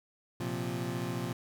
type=chord; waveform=25% pulse; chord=Bb suspended second; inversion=none; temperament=equal; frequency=116.54 / 130.81 / 174.61 Hz; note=Bb2 / C3 / F3; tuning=0 / 0 / 0 cents; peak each=-34 dBFS; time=0.4-1.33 s; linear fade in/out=5 ms; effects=none